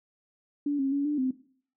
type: tone with pitch steps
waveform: sine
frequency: 288.6 / 270.7 / 282.3 / 295.6 / 259.2 Hz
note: D4 / C#4 / C#4 / D4 / C4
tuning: -30 / -41 / +32 / +11 / -16 cents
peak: -24 dBFS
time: 0.66-1.31 s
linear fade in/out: 5 ms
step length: 130 ms
effects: noise-tail reverb RT60 0.5 s tail -17 dB re dry